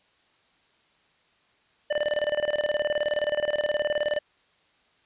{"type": "tone with tremolo", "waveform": "square", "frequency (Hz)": 595, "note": "D5", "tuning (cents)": 22, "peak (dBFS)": -22, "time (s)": [1.9, 4.19], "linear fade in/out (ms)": 10, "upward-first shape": "square", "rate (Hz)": 19, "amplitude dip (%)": 80, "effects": ["white hiss -64 dBFS RMS until 5.05 s", "resampled to 8000 Hz"]}